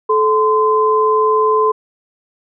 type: tone pair together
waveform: sine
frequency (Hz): 433.1 / 1030.1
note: A4 / C6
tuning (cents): -27 / -27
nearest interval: octave + minor third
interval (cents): 1500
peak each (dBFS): -13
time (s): 0.09-1.72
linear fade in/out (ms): 10
effects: none